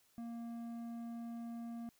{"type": "tone with low-pass filter", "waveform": "square", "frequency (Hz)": 233.1, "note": "A#3", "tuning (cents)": 0, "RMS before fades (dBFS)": -45, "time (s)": [0.18, 1.89], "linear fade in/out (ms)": 0, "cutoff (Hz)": 780, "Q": 0.56, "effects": ["white hiss -72 dBFS RMS until 1.99 s"]}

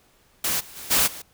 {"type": "noise with level steps", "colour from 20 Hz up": "white", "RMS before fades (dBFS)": [-24, -44, -38, -19, -38], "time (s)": [0.44, 1.22], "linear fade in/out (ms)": 5, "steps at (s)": [0.59, 0.75, 0.9, 1.06], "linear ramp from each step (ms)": 20, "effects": ["pink hiss -60 dBFS RMS until 1.33 s"]}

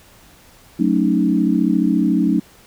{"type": "chord", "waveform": "sine", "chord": "D# half-diminished seventh", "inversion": "first", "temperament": "equal", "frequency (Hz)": [185, 220, 277.2, 311.1], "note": ["F#3", "A3", "C#4", "D#4"], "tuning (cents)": [0, 0, 0, 0], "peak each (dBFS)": -19, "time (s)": [0.79, 2.4], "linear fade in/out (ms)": 10, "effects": ["pink hiss -48 dBFS RMS until 2.66 s"]}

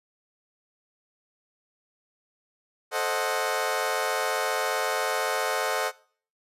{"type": "chord", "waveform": "20% pulse", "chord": "A diminished seventh", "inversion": "none", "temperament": "equal with one note detuned", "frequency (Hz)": [440, 527.8, 622.3, 740], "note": ["A4", "C5", "Eb5", "Gb5"], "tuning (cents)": [0, 15, 0, 0], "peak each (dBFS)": -26, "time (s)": [2.91, 5.92], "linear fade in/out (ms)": 50, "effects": ["noise-tail reverb RT60 0.5 s tail -22 dB re dry", "resampled to 32000 Hz"]}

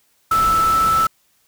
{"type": "tone in noise", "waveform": "sine", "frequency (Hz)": 1318.5, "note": "E6", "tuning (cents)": 0, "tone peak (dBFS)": -13, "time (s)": [0.31, 1.07], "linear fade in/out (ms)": 5, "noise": "pink", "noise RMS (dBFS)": -27, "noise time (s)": [0.31, 1.07], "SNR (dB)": 11, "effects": ["white hiss -61 dBFS RMS until 1.47 s"]}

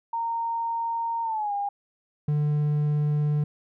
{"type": "tone with pitch glide", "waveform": "sine", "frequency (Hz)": [923, 808.2], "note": ["A#5", "G#5"], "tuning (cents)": [-17, -47], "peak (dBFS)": -25, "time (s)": [0.13, 1.69], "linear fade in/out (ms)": 5, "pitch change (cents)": -230, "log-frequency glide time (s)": [1.23, 1.53]}
{"type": "tone", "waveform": "triangle", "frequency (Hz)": 148.6, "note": "D3", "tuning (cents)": 21, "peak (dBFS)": -19, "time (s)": [2.28, 3.44], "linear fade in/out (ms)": 5}
{"effects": []}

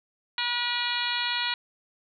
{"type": "harmonic tone with a mistuned harmonic", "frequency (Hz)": 482.4, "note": "B4", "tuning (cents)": -41, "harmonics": [2, 3, 4, 5, 6, 7, 8, 9], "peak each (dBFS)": [-34, -34, -34, -34, -34, -34, -34, -34], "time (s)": [0.38, 1.54], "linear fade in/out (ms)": 2, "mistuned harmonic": 9, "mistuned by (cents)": -29, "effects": []}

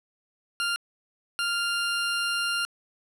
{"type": "tone pair in turn", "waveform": "20% pulse", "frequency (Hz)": [1396.9, 1396.9], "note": ["F6", "F6"], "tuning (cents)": [0, 0], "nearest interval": "unison", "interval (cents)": 0, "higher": "neither", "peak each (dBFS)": -20, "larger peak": "neither", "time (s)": [[0.6, 0.76], [1.39, 2.65]], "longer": "second", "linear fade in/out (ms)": 0, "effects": ["low-pass 12000 Hz 12 dB/octave"]}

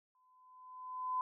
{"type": "tone with exponential growth", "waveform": "sine", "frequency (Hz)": 1015, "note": "B5", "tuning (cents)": 47, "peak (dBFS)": -31, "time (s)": [0.15, 1.21], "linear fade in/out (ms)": 1, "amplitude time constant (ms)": 230, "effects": []}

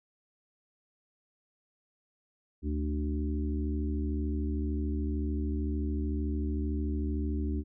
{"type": "harmonic tone with a mistuned harmonic", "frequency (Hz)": 73.42, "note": "D2", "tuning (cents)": 0, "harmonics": [1, 3, 4, 5], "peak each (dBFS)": [-30, -37, -36, -42], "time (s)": [2.62, 7.64], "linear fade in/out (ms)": 50, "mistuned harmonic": 5, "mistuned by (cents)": 40, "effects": []}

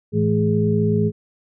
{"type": "tone cluster", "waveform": "sine", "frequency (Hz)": [108.2, 164.2, 215.5, 416.1], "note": ["A2", "E3", "A3", "G#4"], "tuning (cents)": [-29, -6, -36, 3], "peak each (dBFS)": -21, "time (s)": [0.12, 1.12], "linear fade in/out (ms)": 50, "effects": []}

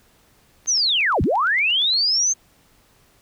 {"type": "click train", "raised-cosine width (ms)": 0.2, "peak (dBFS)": -25, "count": 12, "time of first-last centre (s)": [0.66, 1.935], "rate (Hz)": 8.63}
{"type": "linear two-way sweep", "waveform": "sine", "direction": "down then up", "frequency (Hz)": [6420, 45.78, 6420], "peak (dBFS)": -16, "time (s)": [0.67, 2.34], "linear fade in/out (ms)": 20, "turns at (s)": 1.22}
{"effects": ["pink hiss -57 dBFS RMS until 3.21 s"]}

